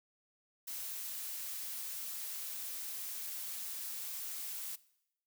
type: noise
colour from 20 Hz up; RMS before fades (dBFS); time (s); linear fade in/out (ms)
blue; -42; 0.67-4.76; 10
effects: noise-tail reverb RT60 0.8 s tail -20 dB re dry